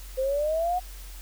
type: exponential sweep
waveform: sine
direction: up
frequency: 514 to 739 Hz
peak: -23 dBFS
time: 0.17-0.8 s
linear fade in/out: 20 ms
effects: added 45 Hz sine -39 dBFS peak until 1.21 s + white hiss -48 dBFS RMS until 1.21 s